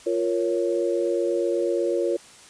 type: chord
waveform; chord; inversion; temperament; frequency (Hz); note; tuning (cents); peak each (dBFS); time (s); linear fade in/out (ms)
sine; Bb minor; second; equal; 349.2 / 466.2 / 554.4; F4 / Bb4 / Db5; 0 / 0 / 0; -24 / -26 / -26; 0.06-2.17; 10
effects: white hiss -48 dBFS RMS until 2.49 s + resampled to 22050 Hz